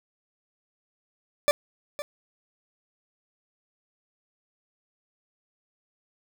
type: tone with echo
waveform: 40% pulse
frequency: 586 Hz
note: D5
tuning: 4 cents flat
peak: -16 dBFS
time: 1.48-1.51 s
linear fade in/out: 0 ms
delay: 510 ms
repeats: 1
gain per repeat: -14 dB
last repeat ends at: 2.02 s
effects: none